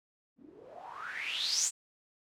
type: noise with low-pass filter sweep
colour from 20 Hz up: blue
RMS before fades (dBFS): -36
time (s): 0.36-1.71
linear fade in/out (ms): 50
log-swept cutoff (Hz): 230 to 7900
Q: 9.4
effects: none